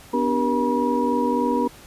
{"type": "tone cluster", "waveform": "sine", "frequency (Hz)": [249, 292.5, 391, 476, 963], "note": ["B3", "D4", "G4", "A#4", "B5"], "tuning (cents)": [14, -7, -4, 36, -44], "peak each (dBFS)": [-23, -26, -28, -25, -24], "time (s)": [0.13, 1.68], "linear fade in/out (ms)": 10, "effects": ["pink hiss -46 dBFS RMS until 1.86 s", "resampled to 32000 Hz"]}